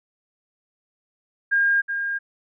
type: tone with echo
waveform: sine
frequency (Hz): 1614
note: G#6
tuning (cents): -50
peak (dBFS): -16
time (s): 1.51-1.82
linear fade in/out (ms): 20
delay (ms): 370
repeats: 1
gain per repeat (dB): -7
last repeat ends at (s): 2.19
effects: none